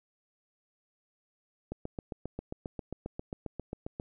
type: click train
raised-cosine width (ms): 2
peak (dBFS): -23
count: 18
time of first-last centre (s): 1.72-3.999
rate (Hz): 7.46
effects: none